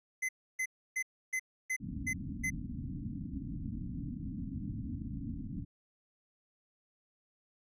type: tone bursts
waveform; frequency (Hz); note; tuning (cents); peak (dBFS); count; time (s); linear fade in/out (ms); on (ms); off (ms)
square; 2045; C7; -40; -32; 7; 0.22-2.503; 10; 69; 300
type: low-pass noise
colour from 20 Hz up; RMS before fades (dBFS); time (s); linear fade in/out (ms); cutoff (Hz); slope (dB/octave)
white; -40; 1.8-5.65; 20; 290; 96
effects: low-pass 12000 Hz 12 dB/octave